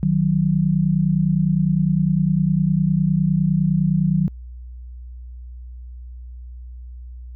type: tone pair together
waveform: sine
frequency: 155.56 / 185.39 Hz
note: D#3 / F#3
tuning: 0 / +4 cents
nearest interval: minor third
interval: 304 cents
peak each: -18 dBFS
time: 0.03-4.28 s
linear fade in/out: 0 ms
effects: added 61 Hz sine -33 dBFS peak until 7.35 s